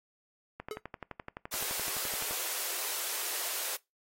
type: click train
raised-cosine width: 0.5 ms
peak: -24 dBFS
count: 21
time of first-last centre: 0.6-2.309 s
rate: 11.7 Hz
type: tone with exponential decay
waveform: square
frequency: 428 Hz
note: A4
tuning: 48 cents flat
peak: -32 dBFS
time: 0.71-0.81 s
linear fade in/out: 1 ms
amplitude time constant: 20 ms
type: high-pass noise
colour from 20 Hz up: white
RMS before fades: -35 dBFS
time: 1.51-3.77 s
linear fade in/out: 20 ms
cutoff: 350 Hz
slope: 48 dB/octave
effects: noise-tail reverb RT60 0.2 s tail -22 dB re dry + AAC 48 kbps